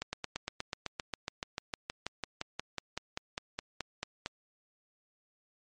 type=slowing click train; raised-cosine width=0.2 ms; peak=-17 dBFS; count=27; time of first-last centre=0.02-4.261 s; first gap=110 ms; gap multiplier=1.03; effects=MP3 48 kbps